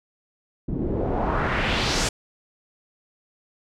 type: noise with low-pass filter sweep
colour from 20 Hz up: pink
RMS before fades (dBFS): -24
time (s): 0.68-2.09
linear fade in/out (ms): 5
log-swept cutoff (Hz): 220 to 7700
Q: 1.8
effects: none